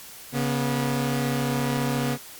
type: tone pair together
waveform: sawtooth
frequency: 138.59 / 242.8 Hz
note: C#3 / B3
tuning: 0 / -29 cents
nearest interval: minor seventh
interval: 971 cents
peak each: -22 / -22 dBFS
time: 0.32-2.18 s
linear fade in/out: 50 ms
effects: white hiss -43 dBFS RMS until 2.39 s + Opus 48 kbps